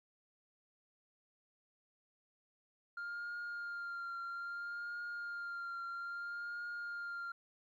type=tone with vibrato; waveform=sine; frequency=1400 Hz; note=F6; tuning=4 cents sharp; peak=-38 dBFS; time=2.97-7.32 s; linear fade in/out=5 ms; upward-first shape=triangle; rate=0.61 Hz; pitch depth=28 cents each way; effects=tanh soft clip ceiling -39 dBFS + 13-bit